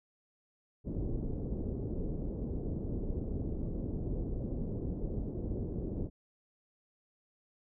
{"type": "low-pass noise", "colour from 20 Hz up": "pink", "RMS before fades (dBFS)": -36, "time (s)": [0.84, 6.1], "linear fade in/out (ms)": 50, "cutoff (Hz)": 440, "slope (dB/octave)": 24, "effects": []}